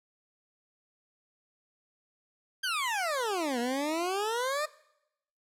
20% pulse exponential two-way sweep, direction down then up, 1611 to 233.1 to 622 Hz, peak -24 dBFS, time 2.63-4.66 s, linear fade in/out 10 ms, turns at 3.59 s, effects noise-tail reverb RT60 0.8 s tail -20 dB re dry + low-pass 12000 Hz 12 dB/octave

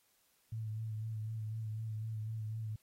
sine tone with vibrato, 109.9 Hz, A2, 2 cents flat, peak -37 dBFS, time 0.52-2.76 s, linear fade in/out 5 ms, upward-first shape sine, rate 4 Hz, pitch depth 33 cents each way, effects white hiss -73 dBFS RMS until 2.82 s + AAC 48 kbps

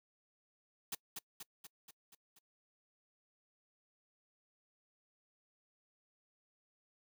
white noise with echo, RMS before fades -40 dBFS, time 0.92-0.95 s, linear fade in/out 5 ms, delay 240 ms, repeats 6, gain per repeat -4 dB, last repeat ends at 2.39 s, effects noise-tail reverb RT60 0.1 s tail -25 dB re dry

